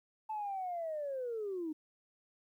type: linear sweep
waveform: sine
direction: down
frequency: 880 to 300 Hz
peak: -35 dBFS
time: 0.29-1.73 s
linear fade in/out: 10 ms
effects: tanh soft clip ceiling -31 dBFS + 12-bit